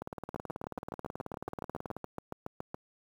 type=two click trains; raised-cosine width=1 ms; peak=-23 / -24 dBFS; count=18 / 37; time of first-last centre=0.36-2.744 / 0.02-1.966 s; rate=7.13 / 18.5 Hz; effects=high-pass 80 Hz 12 dB/octave + 9-bit